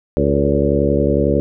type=harmonic tone with a mistuned harmonic; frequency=71 Hz; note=C#2; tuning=42 cents sharp; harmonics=1 / 2 / 3 / 4 / 5 / 6 / 7 / 8; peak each=-21 / -21 / -21 / -21 / -21 / -21 / -21 / -21 dBFS; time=0.17-1.4 s; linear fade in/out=0 ms; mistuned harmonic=7; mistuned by=-39 cents; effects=none